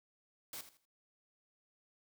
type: noise with echo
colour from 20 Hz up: white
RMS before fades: -45 dBFS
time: 0.53-0.61 s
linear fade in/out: 2 ms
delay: 81 ms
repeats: 3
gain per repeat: -12 dB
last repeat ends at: 0.853 s
effects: none